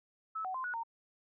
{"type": "tone with pitch steps", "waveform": "sine", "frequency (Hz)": [1303, 750, 1039, 1464, 919], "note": ["E6", "F#5", "C6", "F#6", "A#5"], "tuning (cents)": [-20, 23, -12, -19, -25], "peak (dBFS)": -35, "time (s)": [0.35, 0.835], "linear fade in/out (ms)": 10, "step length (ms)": 97, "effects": []}